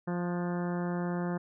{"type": "harmonic tone with a mistuned harmonic", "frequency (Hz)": 175.5, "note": "F3", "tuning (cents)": 9, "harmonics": [1, 2, 3, 4, 5, 6, 7, 8, 9, 10], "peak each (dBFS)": [-31, -37, -41, -43, -45, -47, -48, -49, -50, -51], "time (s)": [0.07, 1.38], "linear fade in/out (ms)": 10, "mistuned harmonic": 8, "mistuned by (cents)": 38, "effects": []}